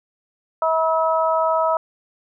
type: harmonic tone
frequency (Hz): 322.4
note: E4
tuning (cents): -38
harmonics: 2 / 3 / 4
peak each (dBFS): -19 / -21 / -22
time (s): 0.62-1.77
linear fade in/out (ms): 2
effects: none